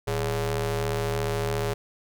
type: ring-modulated tone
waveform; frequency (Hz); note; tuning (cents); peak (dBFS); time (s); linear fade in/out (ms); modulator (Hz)
sawtooth; 151.3; D#3; -48; -18; 0.07-1.74; 10; 264
effects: none